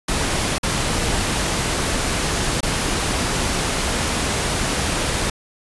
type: noise with dropouts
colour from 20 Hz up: pink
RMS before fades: -21 dBFS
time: 0.08-5.3 s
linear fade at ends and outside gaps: 5 ms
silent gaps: 0.584-0.631 / 2.607-2.629 s
effects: resampled to 24000 Hz